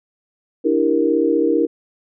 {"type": "chord", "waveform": "sine", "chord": "E half-diminished seventh", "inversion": "third", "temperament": "equal", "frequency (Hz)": [293.7, 329.6, 392, 466.2], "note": ["D4", "E4", "G4", "Bb4"], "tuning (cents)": [0, 0, 0, 0], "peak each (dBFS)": [-20, -18, -23, -18], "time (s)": [0.64, 1.67], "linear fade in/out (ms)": 20, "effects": []}